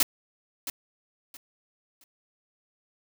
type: noise with echo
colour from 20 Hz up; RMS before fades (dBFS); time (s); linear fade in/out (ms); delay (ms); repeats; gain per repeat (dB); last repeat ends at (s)
white; -21; 0-0.03; 2; 670; 3; -12; 2.04
effects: none